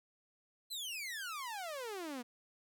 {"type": "exponential sweep", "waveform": "sawtooth", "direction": "down", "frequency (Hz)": [4190, 233.1], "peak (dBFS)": -37, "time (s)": [0.7, 2.23], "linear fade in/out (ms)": 20, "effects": []}